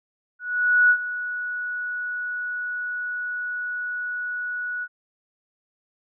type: tone with ADSR envelope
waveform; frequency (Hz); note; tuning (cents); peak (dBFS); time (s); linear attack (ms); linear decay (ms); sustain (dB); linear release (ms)
sine; 1468; F#6; -14; -12; 0.39-4.88; 510; 71; -14; 52
effects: none